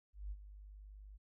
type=tone with ADSR envelope; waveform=sine; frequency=50.3 Hz; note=G1; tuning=45 cents sharp; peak=-39 dBFS; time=0.13-1.18 s; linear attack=180 ms; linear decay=47 ms; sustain=-12 dB; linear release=22 ms; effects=none